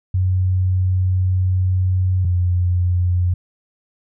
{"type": "tone pair in turn", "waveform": "sine", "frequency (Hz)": [92.5, 89.33], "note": ["F#2", "F2"], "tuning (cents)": [0, 40], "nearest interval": "minor second", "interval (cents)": 60, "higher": "first", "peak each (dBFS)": -14, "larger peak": "neither", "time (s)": [[0.14, 2.25], [2.25, 3.34]], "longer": "first", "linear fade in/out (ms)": 5, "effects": []}